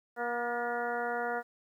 harmonic tone with a mistuned harmonic, 238.8 Hz, A#3, 42 cents sharp, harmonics 1 / 2 / 3 / 4 / 5 / 6 / 7 / 8, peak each -44 / -36 / -35 / -42 / -45 / -37 / -44 / -46 dBFS, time 0.16-1.43 s, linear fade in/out 50 ms, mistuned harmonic 7, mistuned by +55 cents, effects 11-bit

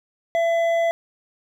sine tone with hard clipping, 671 Hz, E5, 31 cents sharp, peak -19 dBFS, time 0.35-0.91 s, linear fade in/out 0 ms, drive 7 dB, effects none

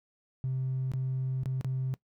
triangle tone with dropouts, 130.81 Hz, C3, in tune, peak -25 dBFS, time 0.44-1.94 s, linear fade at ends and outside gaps 0 ms, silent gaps 0.917-0.936 / 1.434-1.458 / 1.611-1.646 s, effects noise-tail reverb RT60 0.1 s tail -22 dB re dry + tanh soft clip ceiling -26 dBFS

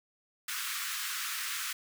pink high-pass noise, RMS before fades -36 dBFS, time 0.48-1.73 s, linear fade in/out 5 ms, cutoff 1200 Hz, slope 48 dB/octave, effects none

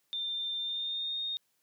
sine tone with pitch glide, 3592 to 3693 Hz, A7 to A#7, +35 to -17 cents, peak -32 dBFS, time 0.13-1.37 s, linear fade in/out 0 ms, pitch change +48 cents, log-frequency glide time 0.58-1.2 s, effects white hiss -75 dBFS RMS until 1.62 s + high-pass 100 Hz 12 dB/octave

